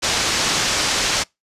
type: low-pass noise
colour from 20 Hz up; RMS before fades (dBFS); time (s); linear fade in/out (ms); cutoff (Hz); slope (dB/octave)
white; -20; 0.02-1.24; 20; 6800; 24
effects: noise-tail reverb RT60 0.2 s tail -26 dB re dry + resampled to 32000 Hz